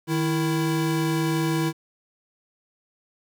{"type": "tone pair together", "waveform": "square", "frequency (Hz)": [155.56, 329.6], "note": ["D#3", "E4"], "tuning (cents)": [0, 0], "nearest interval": "octave + minor second", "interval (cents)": 1300, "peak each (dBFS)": -25, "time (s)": [0.07, 1.73], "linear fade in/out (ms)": 50, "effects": ["9-bit"]}